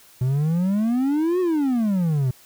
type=exponential two-way sweep; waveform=triangle; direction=up then down; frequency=123.47 to 373 to 123.47 Hz; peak=-16 dBFS; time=0.21-2.31 s; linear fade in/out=5 ms; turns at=1.4 s; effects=white hiss -51 dBFS RMS until 2.45 s